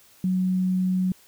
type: tone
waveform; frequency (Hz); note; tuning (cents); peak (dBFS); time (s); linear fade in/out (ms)
sine; 185; F#3; 0; -20; 0.24-1.12; 2
effects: white hiss -55 dBFS RMS until 1.27 s